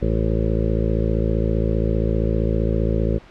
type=harmonic tone; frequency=55.2 Hz; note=A1; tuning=6 cents sharp; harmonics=1 / 2 / 3 / 4 / 6 / 7 / 8 / 9 / 10; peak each=-21 / -24 / -26 / -27 / -29 / -29 / -30 / -31 / -31 dBFS; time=0.01-3.19 s; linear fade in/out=20 ms; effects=pink hiss -46 dBFS RMS until 3.3 s + low-pass 3000 Hz 12 dB/octave